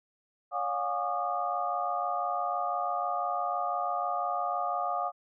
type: tone cluster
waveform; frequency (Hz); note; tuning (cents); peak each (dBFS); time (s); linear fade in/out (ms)
sine; 567 / 714 / 818 / 1133 / 1219; C#5 / F5 / G#5 / C#6 / D#6; +39 / +38 / -26 / +37 / -36; -39 / -31 / -38 / -40 / -33; 0.51-5.12; 50
effects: none